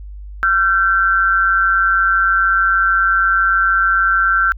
sine tone pair together, 1362 / 1548.4 Hz, F6 / G6, -44 / -22 cents, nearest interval major second, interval 222 cents, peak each -14 dBFS, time 0.43-4.52 s, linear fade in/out 0 ms, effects added 50 Hz sine -29 dBFS peak until 4.57 s

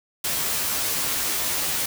white noise with comb filter, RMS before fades -25 dBFS, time 0.24-1.86 s, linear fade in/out 5 ms, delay 13 ms, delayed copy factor +0.9, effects none

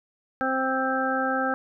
harmonic tone, 262.7 Hz, C4, 7 cents sharp, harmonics 1 / 2 / 3 / 5 / 6, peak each -29 / -29 / -29 / -29 / -29 dBFS, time 0.41-1.54 s, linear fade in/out 0 ms, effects none

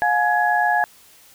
sine tone cluster, 713 / 841 / 1677 Hz, F5 / G#5 / G#6, +36 / +22 / +16 cents, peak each -20 dBFS, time 0.02-0.84 s, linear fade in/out 0 ms, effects white hiss -50 dBFS RMS until 1.34 s

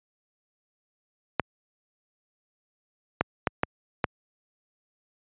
clicks, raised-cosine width 0.5 ms, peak -6 dBFS, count 5, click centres 1.397 / 3.21 / 3.472 / 3.634 / 4.042 s, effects high-pass 80 Hz 12 dB/octave + resampled to 8000 Hz

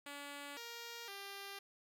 5% pulse tone with pitch steps, 285.7 / 468.8 / 397.1 Hz, D4 / A#4 / G4, -48 / +10 / +22 cents, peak -35 dBFS, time 0.06-1.59 s, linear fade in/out 5 ms, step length 510 ms, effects none

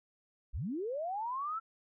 sine linear sweep, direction up, 33.1 to 1351 Hz, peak -34 dBFS, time 0.53-1.6 s, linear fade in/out 20 ms, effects none

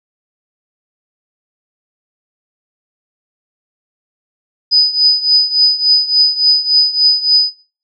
sine tone with tremolo, 4987 Hz, D#8, 3 cents sharp, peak -4 dBFS, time 4.71-7.51 s, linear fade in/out 20 ms, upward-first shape triangle, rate 3.5 Hz, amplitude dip 85%, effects noise-tail reverb RT60 0.4 s tail -18 dB re dry

